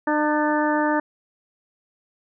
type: harmonic tone with a mistuned harmonic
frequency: 301.2 Hz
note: D4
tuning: 44 cents sharp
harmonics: 1 / 2 / 3 / 4 / 5 / 6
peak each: -22 / -25 / -24 / -30 / -30 / -29 dBFS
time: 0.07-1 s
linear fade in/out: 5 ms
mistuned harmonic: 6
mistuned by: -46 cents
effects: none